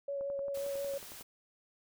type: tone with vibrato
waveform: sine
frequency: 558 Hz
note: C#5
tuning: 11 cents sharp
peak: -34 dBFS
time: 0.08-0.98 s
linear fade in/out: 5 ms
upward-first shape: sine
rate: 5.6 Hz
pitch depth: 15 cents each way
type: click train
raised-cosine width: 1 ms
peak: -37 dBFS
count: 12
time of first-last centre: 0.21-1.21 s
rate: 11 Hz
type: noise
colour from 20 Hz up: white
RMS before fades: -49 dBFS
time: 0.54-1.23 s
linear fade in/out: 10 ms
effects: none